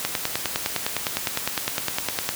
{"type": "click train", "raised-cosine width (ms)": 0.2, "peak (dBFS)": -5, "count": 23, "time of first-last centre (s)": [0.05, 2.29], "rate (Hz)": 9.82, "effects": ["white hiss -31 dBFS RMS until 2.35 s", "high-pass 60 Hz 12 dB/octave"]}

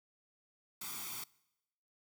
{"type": "noise with comb filter", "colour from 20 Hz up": "white", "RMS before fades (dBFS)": -43, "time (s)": [0.81, 1.24], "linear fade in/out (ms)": 5, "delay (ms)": 0.87, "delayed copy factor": 0.75, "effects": ["noise-tail reverb RT60 0.9 s tail -23 dB re dry", "high-pass 100 Hz 12 dB/octave"]}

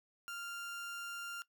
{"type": "tone", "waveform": "30% pulse", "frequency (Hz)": 1394, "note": "F6", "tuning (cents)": -4, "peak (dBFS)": -39, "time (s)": [0.28, 1.42], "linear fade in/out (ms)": 0, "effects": ["noise-tail reverb RT60 0.1 s tail -19 dB re dry"]}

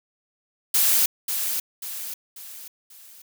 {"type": "noise with echo", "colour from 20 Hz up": "blue", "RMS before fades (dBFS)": -19, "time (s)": [0.74, 1.06], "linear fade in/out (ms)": 5, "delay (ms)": 540, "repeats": 4, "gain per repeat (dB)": -7, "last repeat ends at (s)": 3.22, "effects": []}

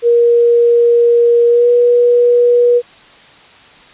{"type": "tone with pitch glide", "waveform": "sine", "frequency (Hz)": [472.9, 482.8], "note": ["A#4", "B4"], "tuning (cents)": [25, -39], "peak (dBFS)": -6, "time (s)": [0.02, 2.82], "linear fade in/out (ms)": 50, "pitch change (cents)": 36, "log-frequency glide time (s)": [1.48, 1.69], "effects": ["white hiss -41 dBFS RMS until 3.93 s", "resampled to 8000 Hz"]}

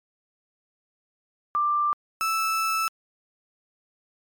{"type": "tone pair in turn", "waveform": ["sine", "35% pulse"], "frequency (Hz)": [1183, 1315.1], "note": ["D6", "E6"], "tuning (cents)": [12, -4], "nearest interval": "major second", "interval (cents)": 184, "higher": "second", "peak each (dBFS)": [-20, -21], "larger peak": "first", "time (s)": [[1.55, 1.93], [2.21, 2.88]], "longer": "second", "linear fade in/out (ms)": 0, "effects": ["MP3 96 kbps"]}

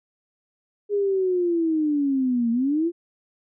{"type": "linear two-way sweep", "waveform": "sine", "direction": "down then up", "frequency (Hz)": [414.4, 227.8, 351.1], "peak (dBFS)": -19, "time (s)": [0.89, 2.92], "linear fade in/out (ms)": 50, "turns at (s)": 2.51, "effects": []}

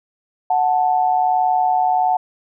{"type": "tone pair together", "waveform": "sine", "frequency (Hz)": [738, 879.4], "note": ["F#5", "A5"], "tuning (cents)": [-5, -1], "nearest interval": "minor third", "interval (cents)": 304, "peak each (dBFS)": [-15, -19], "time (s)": [0.5, 2.17], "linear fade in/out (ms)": 5, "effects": []}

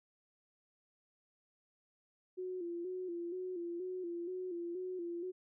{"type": "tone with vibrato", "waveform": "sine", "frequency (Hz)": 355.5, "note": "F4", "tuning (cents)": 31, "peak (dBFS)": -38, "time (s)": [2.37, 5.32], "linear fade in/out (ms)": 20, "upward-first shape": "square", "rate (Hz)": 2.1, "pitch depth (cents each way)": 60, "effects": []}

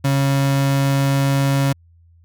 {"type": "tone", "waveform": "35% pulse", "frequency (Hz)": 137.9, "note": "C#3", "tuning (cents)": -9, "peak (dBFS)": -13, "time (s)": [0.04, 1.73], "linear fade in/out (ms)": 10, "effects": ["added 84 Hz sine -48 dBFS peak until 2.24 s"]}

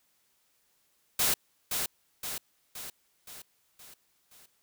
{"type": "noise with echo", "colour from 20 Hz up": "white", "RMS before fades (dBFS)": -26, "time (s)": [1.19, 1.34], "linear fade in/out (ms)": 5, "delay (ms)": 520, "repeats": 6, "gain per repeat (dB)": -5, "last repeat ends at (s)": 4.46, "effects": ["white hiss -71 dBFS RMS until 4.62 s"]}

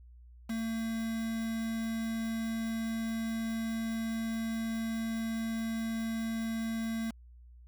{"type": "tone with quantisation", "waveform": "triangle", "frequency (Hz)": 225.6, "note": "A3", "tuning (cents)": 44, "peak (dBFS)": -30, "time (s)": [0.49, 7.11], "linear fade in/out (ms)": 10, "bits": 7, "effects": ["added 60 Hz sine -51 dBFS peak until 7.67 s"]}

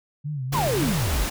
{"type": "tone with vibrato", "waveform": "sine", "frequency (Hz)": 138.9, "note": "C#3", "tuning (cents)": 4, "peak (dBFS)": -26, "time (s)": [0.24, 0.93], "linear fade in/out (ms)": 20, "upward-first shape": "sine", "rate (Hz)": 3.6, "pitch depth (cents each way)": 150}
{"type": "noise", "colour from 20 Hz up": "pink", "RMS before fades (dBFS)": -28, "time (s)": [0.52, 1.3], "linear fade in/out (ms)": 10}
{"type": "exponential sweep", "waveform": "sine", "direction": "down", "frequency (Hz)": [1108.7, 40.66], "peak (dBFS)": -22, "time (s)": [0.54, 1.26], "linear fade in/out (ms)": 10}
{"effects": []}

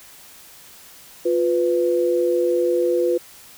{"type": "tone pair together", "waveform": "sine", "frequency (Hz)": [351.8, 497.5], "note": ["F4", "B4"], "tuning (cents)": [13, 13], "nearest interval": "tritone", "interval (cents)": 600, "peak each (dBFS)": -19, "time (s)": [1.25, 3.18], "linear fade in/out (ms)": 10, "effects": ["white hiss -45 dBFS RMS until 3.57 s"]}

